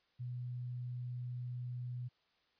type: tone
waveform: sine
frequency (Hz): 123.4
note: B2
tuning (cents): -1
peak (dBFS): -39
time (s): 0.19-2.09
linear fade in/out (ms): 20
effects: white hiss -75 dBFS RMS until 2.59 s + resampled to 11025 Hz